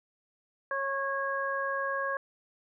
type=harmonic tone; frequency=548 Hz; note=C#5; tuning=20 cents flat; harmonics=1 / 2 / 3; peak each=-34 / -33 / -33 dBFS; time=0.71-2.17 s; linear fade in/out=2 ms; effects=none